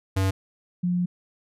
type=tone pair in turn; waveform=square / sine; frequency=95.7 / 177.71 Hz; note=G2 / F3; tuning=-41 / +30 cents; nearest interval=major seventh; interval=1071 cents; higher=second; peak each=-21 dBFS; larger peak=neither; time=0.16-0.31 / 0.83-1.06 s; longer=second; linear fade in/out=10 ms; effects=resampled to 32000 Hz